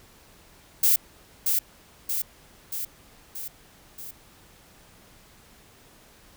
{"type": "noise with echo", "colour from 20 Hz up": "violet", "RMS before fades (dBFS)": -19, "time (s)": [0.83, 0.96], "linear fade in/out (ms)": 5, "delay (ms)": 630, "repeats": 5, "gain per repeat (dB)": -4, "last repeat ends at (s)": 4.11, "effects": ["pink hiss -54 dBFS RMS until 6.36 s"]}